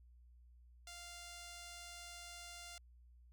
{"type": "tone", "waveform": "5% pulse", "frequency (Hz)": 697, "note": "F5", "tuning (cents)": -4, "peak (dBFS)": -39, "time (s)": [0.87, 2.78], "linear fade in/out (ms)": 2, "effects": ["added 60 Hz sine -60 dBFS peak until 3.32 s"]}